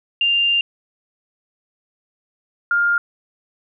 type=tone pair in turn; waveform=sine; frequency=2794 / 1406.3 Hz; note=F7 / F6; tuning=0 / +12 cents; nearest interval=octave; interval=1188 cents; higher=first; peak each=-14 dBFS; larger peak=neither; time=0.21-0.61 / 2.71-2.98 s; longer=first; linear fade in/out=2 ms; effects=none